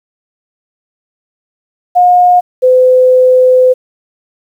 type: tone pair in turn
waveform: sine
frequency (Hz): 717 / 509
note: F5 / C5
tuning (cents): +45 / -48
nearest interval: tritone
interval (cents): 593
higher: first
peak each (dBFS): -3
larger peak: neither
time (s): 1.95-2.41 / 2.62-3.74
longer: second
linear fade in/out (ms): 20
effects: 7-bit